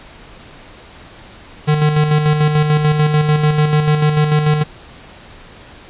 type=tone with tremolo; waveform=square; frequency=151.2 Hz; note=D#3; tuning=49 cents flat; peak=-10 dBFS; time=1.67-4.64 s; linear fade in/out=20 ms; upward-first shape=square; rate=6.8 Hz; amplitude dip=45%; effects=pink hiss -39 dBFS RMS until 5.89 s + resampled to 8000 Hz